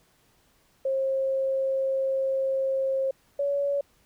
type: tone pair in turn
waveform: sine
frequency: 535 / 564.9 Hz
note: C5 / C#5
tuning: +38 / +33 cents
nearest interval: minor second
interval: 95 cents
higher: second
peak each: -23 dBFS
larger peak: neither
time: 0.85-3.11 / 3.39-3.81 s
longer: first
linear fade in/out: 5 ms
effects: pink hiss -64 dBFS RMS until 4.05 s